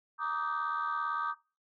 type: chord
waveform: sine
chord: Eb major seventh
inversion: second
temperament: just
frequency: 933.4 / 1166.7 / 1244.5 / 1555.6 Hz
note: Bb5 / D6 / Eb6 / G6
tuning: +2 / -12 / 0 / -14 cents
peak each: -39 / -34 / -34 / -38 dBFS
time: 0.18-1.35 s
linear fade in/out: 50 ms
effects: noise-tail reverb RT60 0.3 s tail -21 dB re dry + tanh soft clip ceiling -24 dBFS